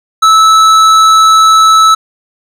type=tone with hard clipping; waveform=sine; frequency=1307 Hz; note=E6; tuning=15 cents flat; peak=-4 dBFS; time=0.22-1.95 s; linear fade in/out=10 ms; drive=11 dB; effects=none